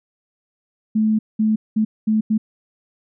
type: tone bursts at uneven times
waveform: sine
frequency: 217 Hz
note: A3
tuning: 24 cents flat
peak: -14 dBFS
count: 5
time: 0.95-1.19 / 1.39-1.56 / 1.76-1.85 / 2.07-2.21 / 2.3-2.38 s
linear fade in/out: 10 ms
effects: none